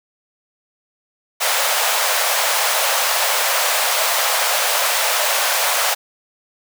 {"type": "high-pass noise", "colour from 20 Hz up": "pink", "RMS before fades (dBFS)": -18, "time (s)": [1.4, 5.95], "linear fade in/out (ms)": 20, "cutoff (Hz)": 540, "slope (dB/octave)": 48, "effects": []}